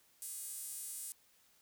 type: tone with high-pass filter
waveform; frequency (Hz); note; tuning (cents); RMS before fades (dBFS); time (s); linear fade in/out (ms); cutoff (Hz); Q
sawtooth; 415.3; G#4; 0; -45; 0.22-1.12; 0; 9300; 2.3
effects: white hiss -69 dBFS RMS until 1.61 s